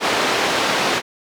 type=band-pass noise; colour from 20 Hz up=pink; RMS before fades=-19 dBFS; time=0-1.02 s; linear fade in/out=50 ms; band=350 to 4500 Hz; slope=12 dB/octave; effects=none